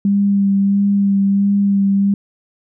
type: tone with vibrato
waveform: sine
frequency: 199 Hz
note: G3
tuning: 26 cents sharp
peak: -11 dBFS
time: 0.05-2.14 s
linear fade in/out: 2 ms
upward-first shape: sine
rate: 1.5 Hz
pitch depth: 17 cents each way
effects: none

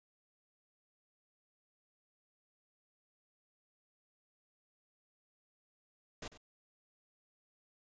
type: noise with echo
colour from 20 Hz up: pink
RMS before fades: -44 dBFS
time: 6.22-6.28 s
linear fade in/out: 5 ms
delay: 96 ms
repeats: 1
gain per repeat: -14 dB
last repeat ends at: 6.376 s
effects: resampled to 16000 Hz

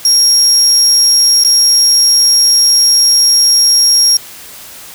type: tone with dropouts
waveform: 35% pulse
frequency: 5588 Hz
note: F8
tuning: in tune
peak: -3 dBFS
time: 0.05-4.17 s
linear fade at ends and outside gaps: 2 ms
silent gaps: 1.438-1.447 s
effects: white hiss -32 dBFS RMS until 4.94 s

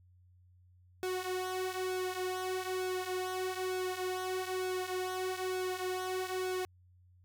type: tone with flanger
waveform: sawtooth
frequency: 370 Hz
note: F#4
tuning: in tune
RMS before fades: -36 dBFS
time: 1.03-6.65 s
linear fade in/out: 0 ms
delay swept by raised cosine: 1 to 5 ms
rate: 1.1 Hz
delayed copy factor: -0.7
effects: added 90 Hz sine -60 dBFS peak until 7.24 s

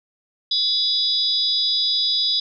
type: tone cluster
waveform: sine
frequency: 3466 / 3879 / 4923 Hz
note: A7 / B7 / D#8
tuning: -27 / -32 / -19 cents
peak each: -22 dBFS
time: 0.51-2.4 s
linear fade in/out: 5 ms
effects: none

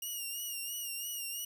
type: tone with vibrato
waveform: 5% pulse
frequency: 2843 Hz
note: F7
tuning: 30 cents sharp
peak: -29 dBFS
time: 0.02-1.45 s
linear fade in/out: 5 ms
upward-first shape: sine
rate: 3 Hz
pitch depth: 54 cents each way
effects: 10-bit

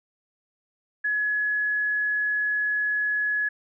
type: tone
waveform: sine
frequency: 1692 Hz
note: G#6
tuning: 32 cents sharp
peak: -22 dBFS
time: 1.04-3.49 s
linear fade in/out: 10 ms
effects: none

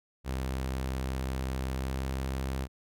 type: tone with pitch glide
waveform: sawtooth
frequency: 65.41 to 66.25 Hz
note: C2 to C2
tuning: 0 to +22 cents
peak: -27 dBFS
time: 0.24-2.68 s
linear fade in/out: 50 ms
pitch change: +22 cents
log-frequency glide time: 1.73-2.03 s
effects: none

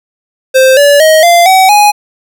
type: tone with pitch steps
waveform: square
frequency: 523.3 / 574 / 629.5 / 690.5 / 757.4 / 830.7 Hz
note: C5 / D5 / D#5 / F5 / F#5 / G#5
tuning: 0 / -40 / +20 / -20 / +40 / 0 cents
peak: -3 dBFS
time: 0.54-1.92 s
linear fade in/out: 20 ms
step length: 230 ms
effects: none

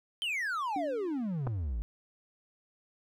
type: exponential sweep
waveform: triangle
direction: down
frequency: 3166 to 49.9 Hz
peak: -29 dBFS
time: 0.22-1.82 s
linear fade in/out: 0 ms
type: tone with exponential decay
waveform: sine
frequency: 289.8 Hz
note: D4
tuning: 23 cents flat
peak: -32 dBFS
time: 0.76-1.5 s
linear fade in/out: 2 ms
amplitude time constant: 160 ms
type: clicks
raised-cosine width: 1 ms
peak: -23 dBFS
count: 2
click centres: 1.469 / 1.473 s
effects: none

